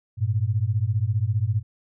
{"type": "beating tone pair", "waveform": "sine", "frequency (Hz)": [99.8, 114.8], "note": ["G2", "A#2"], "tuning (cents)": [32, -26], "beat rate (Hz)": 15, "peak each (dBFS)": -23, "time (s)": [0.17, 1.63], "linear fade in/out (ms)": 50, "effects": []}